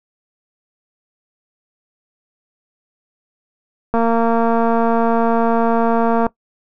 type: click train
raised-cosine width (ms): 1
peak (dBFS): -4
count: 536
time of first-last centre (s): 3.94-6.266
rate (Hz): 230
effects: noise-tail reverb RT60 0.1 s tail -20 dB re dry